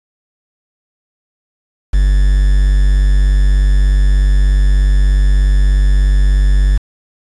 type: tone with quantisation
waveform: triangle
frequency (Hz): 48.37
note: G1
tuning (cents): -22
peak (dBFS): -5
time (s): 1.93-6.78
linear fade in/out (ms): 10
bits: 5
effects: resampled to 22050 Hz